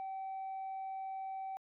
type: tone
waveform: sine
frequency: 769 Hz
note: G5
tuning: 33 cents flat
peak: -37 dBFS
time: 0-1.57 s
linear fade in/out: 0 ms
effects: tanh soft clip ceiling -37 dBFS